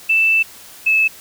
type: tone pair in turn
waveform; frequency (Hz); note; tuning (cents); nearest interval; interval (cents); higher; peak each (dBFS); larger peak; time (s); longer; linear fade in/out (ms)
sine; 2649 / 2608; E7 / E7; +8 / -19; unison; 27; first; -11; neither; 0.09-0.43 / 0.86-1.08; first; 10
effects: white hiss -40 dBFS RMS until 1.2 s